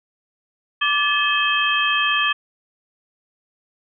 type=tone cluster; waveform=sine; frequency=1168 / 1723 / 2581 / 3169 Hz; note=D6 / A6 / E7 / G7; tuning=-10 / -37 / -37 / +18 cents; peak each=-22 dBFS; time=0.81-2.33 s; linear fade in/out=10 ms; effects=none